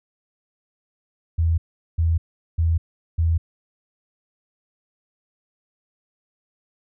sine tone bursts, 82.41 Hz, E2, in tune, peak -16 dBFS, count 4, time 1.38-3.38 s, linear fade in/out 10 ms, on 200 ms, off 400 ms, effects none

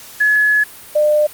sine tone pair in turn, 1700 / 601 Hz, G#6 / D5, +40 / +40 cents, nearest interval octave + tritone, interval 1800 cents, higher first, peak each -10 dBFS, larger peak neither, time 0.2-0.64 / 0.95-1.27 s, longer first, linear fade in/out 10 ms, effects white hiss -37 dBFS RMS until 1.33 s + Opus 48 kbps

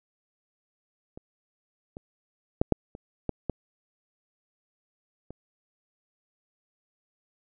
clicks, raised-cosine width 2 ms, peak -28 / -26 / -7 / -6 / -27 / -14 / -14 / -27 dBFS, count 8, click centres 1.175 / 1.969 / 2.615 / 2.723 / 2.951 / 3.293 / 3.497 / 5.306 s, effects none

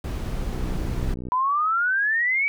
brown noise, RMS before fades -27 dBFS, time 0.04-1.14 s, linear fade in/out 2 ms
click train, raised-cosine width 3 ms, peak -21 dBFS, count 48, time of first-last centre 0.53-1.286 s, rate 62.2 Hz
sine exponential sweep, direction up, 987.8 to 2300 Hz, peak -19 dBFS, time 1.32-2.48 s, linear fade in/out 0 ms
effects none

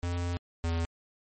square tone pair in turn, 87.31 / 83.41 Hz, F2 / E2, 0 / +21 cents, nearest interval minor second, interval 79 cents, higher first, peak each -30 / -28 dBFS, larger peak second, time 0.03-0.37 / 0.64-0.85 s, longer first, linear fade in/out 0 ms, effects MP3 32 kbps

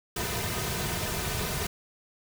pink noise with comb filter, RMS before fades -31 dBFS, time 0.16-1.67 s, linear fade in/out 5 ms, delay 3.6 ms, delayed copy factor -0.65, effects none

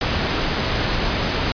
pink noise, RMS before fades -21 dBFS, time 0.01-1.52 s, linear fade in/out 2 ms, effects resampled to 11025 Hz

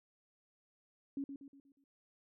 sine tone with echo, 277.2 Hz, C#4, in tune, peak -36 dBFS, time 1.17-1.24 s, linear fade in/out 2 ms, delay 120 ms, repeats 5, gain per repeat -7 dB, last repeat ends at 1.84 s, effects none

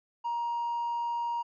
triangle tone, 943 Hz, A#5, 20 cents sharp, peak -26 dBFS, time 0.24-1.43 s, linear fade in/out 20 ms, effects tanh soft clip ceiling -25 dBFS + resampled to 16000 Hz

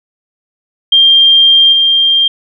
sine tone with level steps, 3191 Hz, G7, 30 cents sharp, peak -3 / -6 dBFS, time 0.92-2.28 s, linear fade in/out 5 ms, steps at 1.72 s, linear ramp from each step 10 ms, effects none

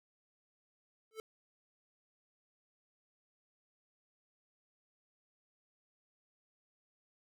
square tone with exponential growth, 440 Hz, A4, in tune, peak -38 dBFS, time 1.11-1.2 s, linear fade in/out 1 ms, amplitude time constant 19 ms, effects none

